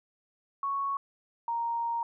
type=tone pair in turn; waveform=sine; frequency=1108.7 / 932.3 Hz; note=C#6 / A#5; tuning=0 / 0 cents; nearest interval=minor third; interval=300 cents; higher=first; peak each=-28 dBFS; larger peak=neither; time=0.63-0.97 / 1.48-2.03 s; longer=second; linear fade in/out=2 ms; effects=none